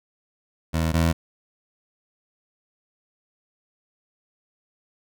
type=tone pair in turn; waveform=20% pulse; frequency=81.1 / 82.52 Hz; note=E2 / E2; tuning=-28 / +2 cents; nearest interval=unison; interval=30 cents; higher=second; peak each=-16 / -13 dBFS; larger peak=second; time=0.73-0.93 / 0.93-1.13 s; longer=neither; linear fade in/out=20 ms; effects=none